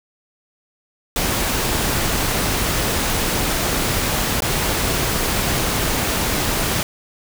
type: noise with dropouts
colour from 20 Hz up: pink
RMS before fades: -20 dBFS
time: 1.16-6.83 s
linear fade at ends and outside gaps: 1 ms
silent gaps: 4.405-4.421 s
effects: none